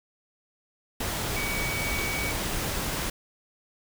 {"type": "tone in noise", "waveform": "sine", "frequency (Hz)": 2262, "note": "C#7", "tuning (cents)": 34, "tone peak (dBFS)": -31, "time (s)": [1.36, 2.32], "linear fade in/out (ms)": 5, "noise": "pink", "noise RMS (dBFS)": -30, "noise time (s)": [1, 3.1], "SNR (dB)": -4, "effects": []}